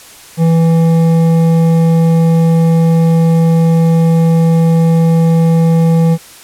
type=tone with hard clipping; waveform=sine; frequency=164.81 Hz; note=E3; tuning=in tune; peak=-8 dBFS; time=0.37-6.18 s; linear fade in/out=50 ms; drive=9 dB; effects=white hiss -36 dBFS RMS until 6.43 s + low-pass 12000 Hz 12 dB/octave